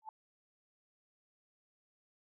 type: tone with exponential growth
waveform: sine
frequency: 874 Hz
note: A5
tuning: 12 cents flat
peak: -38 dBFS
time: 0.02-0.09 s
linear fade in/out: 2 ms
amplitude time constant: 15 ms
effects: none